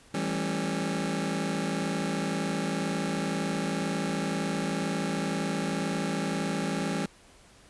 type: chord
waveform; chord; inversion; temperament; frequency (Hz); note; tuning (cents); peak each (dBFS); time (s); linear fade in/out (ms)
sawtooth; A dominant seventh; second; just; 165 / 198 / 220 / 275; E3 / G3 / A3 / C#4; +2 / +18 / 0 / -14; -29 / -28 / -33 / -30; 0.14-7.06; 5
effects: pink hiss -56 dBFS RMS until 7.69 s + resampled to 24000 Hz